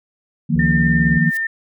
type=chord; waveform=sine; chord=Eb suspended second; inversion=none; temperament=equal; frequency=155.56 / 174.61 / 233.1 Hz; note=Eb3 / F3 / Bb3; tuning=0 / 0 / 0 cents; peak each=-17 / -18 / -19 dBFS; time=0.49-1.31 s; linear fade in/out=20 ms
type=harmonic tone; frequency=69.3 Hz; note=C#2; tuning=in tune; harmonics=1 / 2 / 3 / 4 / 5 / 6 / 7; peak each=-24 / -31 / -39 / -36 / -42 / -43 / -45 dBFS; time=0.55-1.18 s; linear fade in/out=5 ms
type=tone; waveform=sine; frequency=1805 Hz; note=A6; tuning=44 cents sharp; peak=-18 dBFS; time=0.59-1.47 s; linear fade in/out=5 ms
type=noise with exponential growth; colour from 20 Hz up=blue; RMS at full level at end=-30 dBFS; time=1.25-1.37 s; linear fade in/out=0 ms; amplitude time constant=25 ms
effects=none